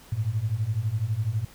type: beating tone pair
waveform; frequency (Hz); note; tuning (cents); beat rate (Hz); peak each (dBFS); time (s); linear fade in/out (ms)
sine; 102.1 / 114.1; G#2 / A#2; -29 / -37; 12; -28 / -26; 0.12-1.45; 5
effects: pink hiss -51 dBFS RMS until 1.54 s